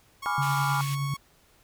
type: tone with pitch glide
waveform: sawtooth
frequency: 1098 to 1106.3 Hz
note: C#6 to C#6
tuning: -17 to -4 cents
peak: -31 dBFS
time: 0.22-1.17 s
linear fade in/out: 10 ms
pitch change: +13 cents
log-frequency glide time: 0.49-0.64 s
type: chord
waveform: sine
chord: G# diminished seventh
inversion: none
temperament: equal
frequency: 830.6 / 987.8 / 1174.7 / 1396.9 Hz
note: G#5 / B5 / D6 / F6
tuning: 0 / 0 / 0 / 0 cents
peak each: -31 dBFS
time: 0.26-0.81 s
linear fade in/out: 0 ms
type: tone with tremolo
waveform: sine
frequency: 140 Hz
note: C#3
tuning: 18 cents sharp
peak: -25 dBFS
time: 0.38-1.14 s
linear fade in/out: 2 ms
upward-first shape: triangle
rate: 9.6 Hz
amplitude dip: 35%
type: band-pass noise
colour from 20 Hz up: pink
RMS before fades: -40 dBFS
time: 0.41-0.96 s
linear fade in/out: 20 ms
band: 2000 to 16000 Hz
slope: 24 dB/octave
effects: pink hiss -61 dBFS RMS until 1.63 s